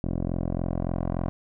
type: tone with low-pass filter sweep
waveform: 10% pulse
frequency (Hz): 43.48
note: F1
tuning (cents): -7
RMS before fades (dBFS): -28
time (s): 0.04-1.29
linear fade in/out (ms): 0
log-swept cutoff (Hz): 450 to 870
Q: 1.3
effects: none